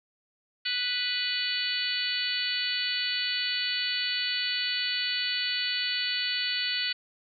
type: harmonic tone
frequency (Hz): 493.9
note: B4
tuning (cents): 0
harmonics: 3 / 4 / 5 / 6 / 7 / 8 / 9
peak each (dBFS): -37 / -35 / -36 / -32 / -38 / -36 / -32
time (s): 0.65-6.93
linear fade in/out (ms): 10
effects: none